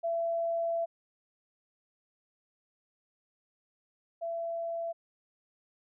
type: tone pair in turn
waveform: sine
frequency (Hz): 671 / 671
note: E5 / E5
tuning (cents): +31 / +31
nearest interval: unison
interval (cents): 0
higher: neither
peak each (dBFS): -28 / -32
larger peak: first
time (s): 0.03-0.86 / 4.21-4.93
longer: first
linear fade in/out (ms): 20
effects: none